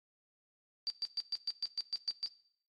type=tone bursts; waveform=sine; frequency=4661 Hz; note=D8; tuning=14 cents flat; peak=-32 dBFS; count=10; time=0.87-2.26 s; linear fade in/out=0 ms; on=31 ms; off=120 ms; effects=noise-tail reverb RT60 0.6 s tail -18 dB re dry + AAC 32 kbps